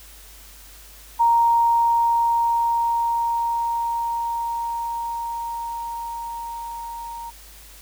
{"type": "tone with level ramp", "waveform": "sine", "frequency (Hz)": 932.3, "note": "A#5", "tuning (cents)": 0, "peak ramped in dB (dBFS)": [-13, -31], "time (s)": [1.19, 7.31], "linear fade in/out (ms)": 20, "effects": ["added 50 Hz sine -46 dBFS peak until 7.81 s", "white hiss -46 dBFS RMS until 7.81 s"]}